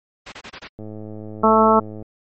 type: noise bursts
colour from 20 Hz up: white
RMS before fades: -29 dBFS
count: 5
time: 0.26-0.679 s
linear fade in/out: 10 ms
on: 63 ms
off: 26 ms
type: click train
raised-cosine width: 2 ms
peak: -22 dBFS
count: 133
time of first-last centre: 0.79-2.024 s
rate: 107 Hz
type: harmonic tone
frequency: 220 Hz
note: A3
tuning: in tune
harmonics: 1 / 2 / 3 / 4 / 5 / 6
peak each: -18 / -18 / -18 / -18 / -18 / -18 dBFS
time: 1.43-1.8 s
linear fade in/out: 10 ms
effects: low-pass 3000 Hz 12 dB/octave + MP3 32 kbps